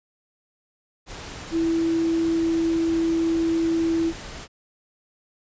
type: tone in noise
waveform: sine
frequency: 329.6 Hz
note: E4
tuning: in tune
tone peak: -19 dBFS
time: 1.51-4.13 s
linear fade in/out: 50 ms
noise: pink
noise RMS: -37 dBFS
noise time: 1.06-4.48 s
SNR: +15 dB
effects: resampled to 16000 Hz